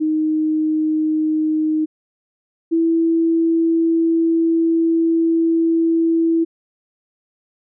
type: tone pair in turn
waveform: sine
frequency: 311.1 / 329.6 Hz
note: D#4 / E4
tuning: 0 / 0 cents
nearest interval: minor second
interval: 100 cents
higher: second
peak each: -15 / -13 dBFS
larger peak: second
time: 0-1.86 / 2.71-6.45 s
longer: second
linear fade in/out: 20 ms
effects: none